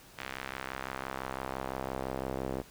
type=tone with band-pass filter sweep; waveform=sawtooth; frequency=65.9 Hz; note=C2; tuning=13 cents sharp; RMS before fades=-38 dBFS; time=0.18-2.62 s; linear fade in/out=10 ms; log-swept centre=2200 to 450 Hz; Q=1.1; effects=pink hiss -55 dBFS RMS until 2.7 s